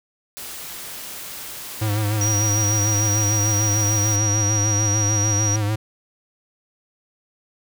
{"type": "noise", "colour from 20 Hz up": "white", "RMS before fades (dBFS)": -34, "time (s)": [0.37, 4.16], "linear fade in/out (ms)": 0}
{"type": "tone with vibrato", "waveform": "square", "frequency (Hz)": 105.5, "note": "G#2", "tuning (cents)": 28, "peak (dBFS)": -20, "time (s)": [1.81, 5.76], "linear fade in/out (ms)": 10, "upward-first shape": "sine", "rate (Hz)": 6.7, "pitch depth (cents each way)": 60}
{"type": "tone", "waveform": "sine", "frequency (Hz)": 5750, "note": "F8", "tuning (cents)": 50, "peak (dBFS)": -20, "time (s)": [2.21, 5.56], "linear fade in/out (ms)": 2}
{"effects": []}